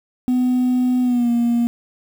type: tone with pitch glide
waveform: sine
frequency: 250.8 to 236.7 Hz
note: B3 to A#3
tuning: +27 to +27 cents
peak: -12 dBFS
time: 0.28-1.67 s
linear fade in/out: 0 ms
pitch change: -100 cents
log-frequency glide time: 1.02-1.3 s
effects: tanh soft clip ceiling -13 dBFS + 7-bit